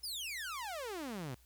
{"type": "exponential sweep", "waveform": "sawtooth", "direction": "down", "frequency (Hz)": [5270, 117], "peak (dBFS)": -36, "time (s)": [0.03, 1.35], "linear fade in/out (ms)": 10, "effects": ["added 60 Hz sine -63 dBFS peak until 1.45 s", "white hiss -68 dBFS RMS until 1.45 s"]}